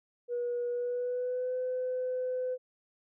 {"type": "tone with pitch glide", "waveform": "sine", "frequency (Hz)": [483.4, 506.8], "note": ["B4", "B4"], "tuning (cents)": [-37, 45], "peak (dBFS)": -29, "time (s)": [0.28, 2.58], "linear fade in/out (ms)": 50, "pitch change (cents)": 82, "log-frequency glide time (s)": [0.69, 1.56], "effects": ["tanh soft clip ceiling -26 dBFS"]}